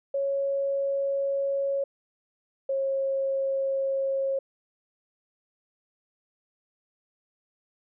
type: tone pair in turn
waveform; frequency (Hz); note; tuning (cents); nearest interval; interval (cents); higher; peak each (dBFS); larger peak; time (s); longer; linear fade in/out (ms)
sine; 553 / 541.9; C#5 / C#5; -4 / -39; unison; 35; first; -24; neither; 0.14-1.84 / 2.69-4.39; neither; 5
effects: none